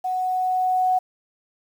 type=tone with level ramp; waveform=sine; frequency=740 Hz; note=F#5; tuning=in tune; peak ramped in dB=-22 to -16 dBFS; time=0.04-0.99 s; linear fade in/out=10 ms; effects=8-bit